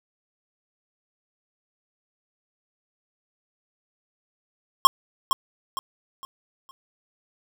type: tone with echo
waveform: square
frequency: 1076 Hz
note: C6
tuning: 48 cents sharp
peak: -9 dBFS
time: 4.85-4.87 s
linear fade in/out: 0 ms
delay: 460 ms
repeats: 4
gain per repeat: -9 dB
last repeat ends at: 6.71 s
effects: none